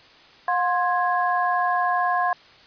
sine tone cluster, 717 / 1053 / 1660 Hz, F5 / C6 / G#6, +45 / +11 / -1 cents, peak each -22 / -23 / -27 dBFS, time 0.48-2.33 s, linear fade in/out 2 ms, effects white hiss -50 dBFS RMS until 2.66 s + resampled to 11025 Hz

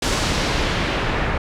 pink noise with low-pass filter sweep, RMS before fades -21 dBFS, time 0.02-1.38 s, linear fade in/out 5 ms, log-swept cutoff 7500 to 1900 Hz, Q 1, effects none

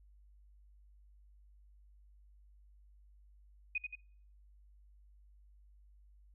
sine tone with echo, 2489 Hz, D#7, in tune, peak -32 dBFS, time 3.75-3.78 s, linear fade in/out 5 ms, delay 87 ms, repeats 2, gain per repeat -5 dB, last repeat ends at 3.954 s, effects noise-tail reverb RT60 0.6 s tail -26 dB re dry + added 50 Hz sine -59 dBFS peak until 6.34 s

